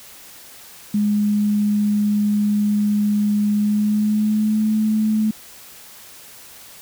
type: tone with pitch glide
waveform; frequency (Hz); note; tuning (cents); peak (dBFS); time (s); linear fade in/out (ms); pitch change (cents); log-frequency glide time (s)
sine; 207.7 to 216.1; G#3 to A3; 0 to -31; -15; 0.94-5.31; 5; +69; 3.52-4.69
effects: white hiss -42 dBFS RMS until 6.81 s